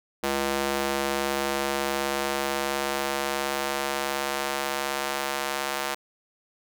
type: tone with high-pass filter sweep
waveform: square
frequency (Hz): 69.3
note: C#2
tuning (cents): 0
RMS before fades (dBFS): -28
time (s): 0.23-5.95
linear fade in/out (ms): 10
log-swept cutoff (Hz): 370 to 750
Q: 0.77
effects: none